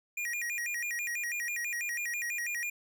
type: tone with vibrato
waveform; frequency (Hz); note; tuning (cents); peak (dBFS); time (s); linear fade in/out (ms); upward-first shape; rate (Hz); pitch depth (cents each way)
square; 2140; C7; +38; -33; 0.17-2.7; 5; square; 6.1; 210
effects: none